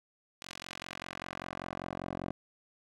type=tone with band-pass filter sweep; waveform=10% pulse; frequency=45.1 Hz; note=F#1; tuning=44 cents flat; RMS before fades=-42 dBFS; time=0.42-2.31 s; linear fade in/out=0 ms; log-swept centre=4400 to 470 Hz; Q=0.78; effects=none